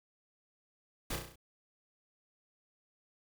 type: noise with echo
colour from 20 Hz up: pink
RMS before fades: -36 dBFS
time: 1.1-1.16 s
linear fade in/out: 5 ms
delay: 33 ms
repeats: 6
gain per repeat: -4 dB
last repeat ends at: 1.358 s
effects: none